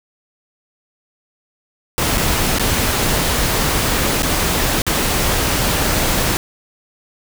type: noise with dropouts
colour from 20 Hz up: pink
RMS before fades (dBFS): -17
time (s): 1.98-6.37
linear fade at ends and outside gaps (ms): 0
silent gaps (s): 2.173-2.178 / 2.585-2.596 / 4.222-4.231 / 4.819-4.866
effects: none